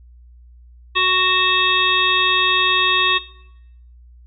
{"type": "harmonic tone with a mistuned harmonic", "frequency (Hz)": 370, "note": "F#4", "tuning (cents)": 0, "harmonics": [1, 3, 5, 7, 9, 10], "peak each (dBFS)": [-27, -19, -22, -19, -23, -21], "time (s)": [0.95, 3.19], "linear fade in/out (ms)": 20, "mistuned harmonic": 7, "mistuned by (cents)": 28, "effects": ["noise-tail reverb RT60 0.8 s tail -18 dB re dry", "added 60 Hz sine -42 dBFS peak until 4.26 s"]}